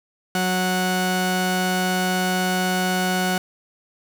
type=tone pair together; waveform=sawtooth; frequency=184 / 736 Hz; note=F#3 / F#5; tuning=-9 / -9 cents; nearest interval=2 octaves; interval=2400 cents; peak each=-18 dBFS; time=0.35-3.38 s; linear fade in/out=2 ms; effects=none